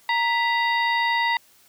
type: harmonic tone with a mistuned harmonic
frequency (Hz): 932.3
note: A#5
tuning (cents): 0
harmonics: 1 / 2 / 3 / 4 / 5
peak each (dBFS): -22 / -23 / -33 / -31 / -36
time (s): 0.09-1.37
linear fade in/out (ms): 2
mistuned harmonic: 2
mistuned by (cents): +100
effects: white hiss -56 dBFS RMS until 1.68 s + high-pass 60 Hz 12 dB/octave